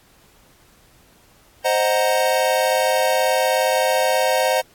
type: chord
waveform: square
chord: C half-diminished seventh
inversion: none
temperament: equal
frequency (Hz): 523.3 / 622.3 / 740 / 932.3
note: C5 / Eb5 / Gb5 / Bb5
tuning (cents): 0 / 0 / 0 / 0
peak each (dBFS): -21 / -22 / -23 / -25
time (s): 1.64-4.62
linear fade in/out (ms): 20
effects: pink hiss -54 dBFS RMS until 4.74 s + AAC 64 kbps